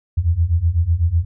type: beating tone pair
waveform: sine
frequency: 80 / 88 Hz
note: D#2 / F2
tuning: +49 / +14 cents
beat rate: 8 Hz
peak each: -18 / -16 dBFS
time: 0.17-1.25 s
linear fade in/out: 10 ms
effects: none